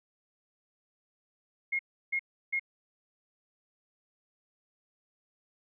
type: tone bursts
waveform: sine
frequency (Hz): 2149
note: C7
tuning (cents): +46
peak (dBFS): -27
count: 3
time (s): 1.72-2.596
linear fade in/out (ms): 10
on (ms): 72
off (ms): 330
effects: none